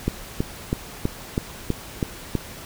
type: click train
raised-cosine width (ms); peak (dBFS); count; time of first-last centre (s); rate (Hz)
3; -8; 8; 0.08-2.353; 3.08
effects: pink hiss -39 dBFS RMS until 2.65 s